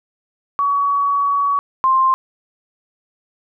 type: tone pair in turn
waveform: sine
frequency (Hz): 1129 / 1052.4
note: C#6 / C6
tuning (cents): +31 / +10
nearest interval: minor second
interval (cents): 121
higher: first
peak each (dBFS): -14 / -11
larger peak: second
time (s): 0.59-1.59 / 1.84-2.14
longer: first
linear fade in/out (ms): 0
effects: none